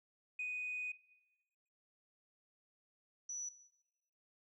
sine tone pair in turn, 2489 / 5920 Hz, D#7 / F#8, 0 / 0 cents, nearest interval octave + minor third, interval 1500 cents, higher second, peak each -37 / -40 dBFS, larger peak first, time 0.39-0.92 / 3.29-3.49 s, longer first, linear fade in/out 5 ms, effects noise-tail reverb RT60 1.0 s tail -17 dB re dry + tanh soft clip ceiling -34 dBFS

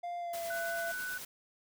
triangle tone with pitch glide, 698.5 to 676.3 Hz, F5 to E5, 0 to +44 cents, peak -34 dBFS, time 0.03-0.92 s, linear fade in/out 10 ms, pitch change -56 cents, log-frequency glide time 0.19-0.42 s
white noise with tremolo, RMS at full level -44 dBFS, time 0.33-1.25 s, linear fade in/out 5 ms, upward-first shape sine, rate 9.2 Hz, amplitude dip 30%
sine tone, 1490 Hz, F#6, 12 cents sharp, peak -36 dBFS, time 0.5-1.18 s, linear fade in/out 5 ms
effects none

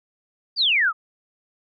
sine exponential sweep, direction down, 4900 to 1200 Hz, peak -16 dBFS, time 0.56-0.93 s, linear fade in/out 50 ms, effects none

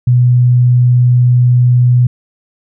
sine tone, 123.47 Hz, B2, in tune, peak -5 dBFS, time 0.07-2.07 s, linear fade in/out 5 ms, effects none

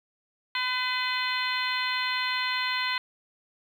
harmonic tone with a mistuned harmonic, 505 Hz, B4, 39 cents sharp, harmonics 2 / 3 / 4 / 5 / 6 / 7 / 8, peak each -32 / -34 / -31 / -35 / -36 / -36 / -34 dBFS, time 0.55-2.98 s, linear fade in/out 2 ms, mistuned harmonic 8, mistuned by +49 cents, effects 9-bit

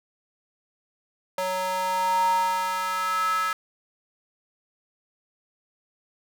square tone with high-pass filter sweep, 185.5 Hz, F#3, 5 cents sharp, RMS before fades -25 dBFS, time 1.38-3.53 s, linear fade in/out 2 ms, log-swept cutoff 690 to 1400 Hz, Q 7.2, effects none

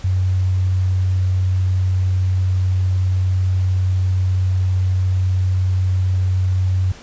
sine tone, 92.9 Hz, F#2, 7 cents sharp, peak -14 dBFS, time 0.04-6.92 s, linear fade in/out 5 ms, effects pink hiss -41 dBFS RMS until 7.02 s + resampled to 16000 Hz

